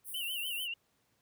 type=high-pass noise; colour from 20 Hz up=pink; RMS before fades=-43 dBFS; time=0.04-0.68 s; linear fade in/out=50 ms; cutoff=8800 Hz; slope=96 dB/octave
type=tone with vibrato; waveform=sine; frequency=2887 Hz; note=F#7; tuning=43 cents flat; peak=-35 dBFS; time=0.14-0.74 s; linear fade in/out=5 ms; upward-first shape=sine; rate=6.7 Hz; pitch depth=110 cents each way
effects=pink hiss -74 dBFS RMS until 1.21 s + high-pass 80 Hz 12 dB/octave